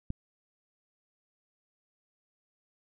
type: click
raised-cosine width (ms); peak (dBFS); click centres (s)
5; -21; 0.104
effects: none